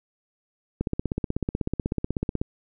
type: click train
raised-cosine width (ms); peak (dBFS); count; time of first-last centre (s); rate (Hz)
3; -12; 27; 0.81-2.415; 16.2
effects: none